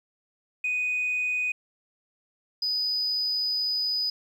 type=tone pair in turn; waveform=sine; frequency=2489 / 4978 Hz; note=D#7 / D#8; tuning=0 / 0 cents; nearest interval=octave; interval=1200 cents; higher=second; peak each=-23 dBFS; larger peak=neither; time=0.64-1.52 / 2.62-4.1 s; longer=second; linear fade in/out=5 ms; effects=tanh soft clip ceiling -21 dBFS + 10-bit